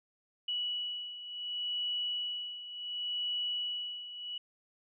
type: beating tone pair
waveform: sine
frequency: 2940 / 2940.69 Hz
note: F#7 / F#7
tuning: -12 / -11 cents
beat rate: 0.69 Hz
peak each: -35 / -40 dBFS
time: 0.48-4.38 s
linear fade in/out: 5 ms
effects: none